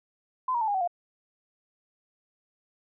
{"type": "tone with pitch steps", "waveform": "sine", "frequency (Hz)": [1022, 948.1, 879.5, 815.9, 756.8, 702.1], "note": ["C6", "A#5", "A5", "G#5", "F#5", "F5"], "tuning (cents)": [-41, 29, -1, -31, 39, 9], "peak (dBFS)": -24, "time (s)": [0.48, 0.876], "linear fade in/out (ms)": 5, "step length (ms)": 66, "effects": []}